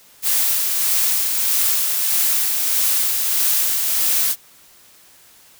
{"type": "noise with tremolo", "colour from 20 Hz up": "blue", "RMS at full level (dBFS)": -17, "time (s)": [0.22, 4.36], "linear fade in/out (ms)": 50, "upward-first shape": "sine", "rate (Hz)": 1.6, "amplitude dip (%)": 30, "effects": ["white hiss -49 dBFS RMS until 5.59 s"]}